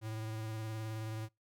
square tone with vibrato, 110 Hz, A2, in tune, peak -39 dBFS, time 0.01-1.29 s, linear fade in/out 50 ms, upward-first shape sine, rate 19 Hz, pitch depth 23 cents each way, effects noise-tail reverb RT60 0.2 s tail -26 dB re dry

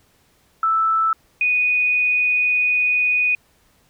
sine tone pair in turn, 1318.5 / 2479 Hz, E6 / D#7, 0 / -7 cents, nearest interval major seventh, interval 1093 cents, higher second, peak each -15 / -15 dBFS, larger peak neither, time 0.63-1.13 / 1.41-3.35 s, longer second, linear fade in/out 2 ms, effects pink hiss -59 dBFS RMS until 3.89 s

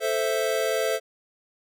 square chord, A minor, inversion none, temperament equal, 440 / 523.3 / 659.3 Hz, A4 / C5 / E5, 0 / 0 / 0 cents, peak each -28 dBFS, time 0-1 s, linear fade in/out 50 ms, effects none

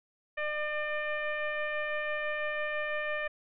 sine tone with frequency modulation, 1201 Hz, D6, 38 cents sharp, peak -30 dBFS, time 0.37-3.28 s, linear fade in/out 10 ms, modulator 599 Hz, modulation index 1.9, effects none

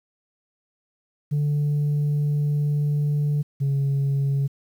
sine tone pair in turn, 146.83 / 138.78 Hz, D3 / C#3, 0 / +2 cents, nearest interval minor second, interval 98 cents, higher first, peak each -17 dBFS, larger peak neither, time 1.31-3.43 / 3.6-4.48 s, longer first, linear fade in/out 20 ms, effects tanh soft clip ceiling -18 dBFS + 9-bit

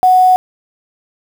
sine tone with quantisation, 739 Hz, F#5, 2 cents flat, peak -5 dBFS, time 0.03-0.36 s, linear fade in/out 0 ms, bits 5, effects none

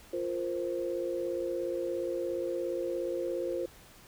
sine chord, F suspended fourth, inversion none, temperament equal, 349.2 / 466.2 / 523.3 Hz, F4 / Bb4 / C5, 0 / 0 / 0 cents, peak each -34 / -38 / -34 dBFS, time 0.13-3.66 s, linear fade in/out 5 ms, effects pink hiss -55 dBFS RMS until 4.07 s

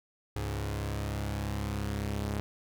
sawtooth tone pair together, 69 / 103.38 Hz, C#2 / G#2, -7 / -7 cents, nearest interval perfect fifth, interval 700 cents, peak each -31 / -30 dBFS, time 0.36-2.4 s, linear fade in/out 0 ms, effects none

